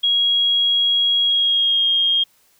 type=tone with pitch glide; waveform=sine; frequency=3300 to 3238 Hz; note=G#7 to G#7; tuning=-12 to -45 cents; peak=-14 dBFS; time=0.03-2.24 s; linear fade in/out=10 ms; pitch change=-33 cents; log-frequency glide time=1.25-1.87 s; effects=white hiss -58 dBFS RMS until 2.59 s